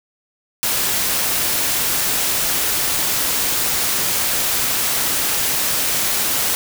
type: noise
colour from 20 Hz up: white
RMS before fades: -19 dBFS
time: 0.63-6.55 s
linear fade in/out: 0 ms
effects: none